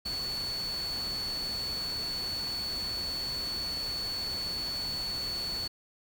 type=tone in noise; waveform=sine; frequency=4435 Hz; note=C#8; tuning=in tune; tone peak=-32 dBFS; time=0.05-5.68 s; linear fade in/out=10 ms; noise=pink; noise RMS=-42 dBFS; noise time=0.05-5.68 s; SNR=+7 dB; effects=none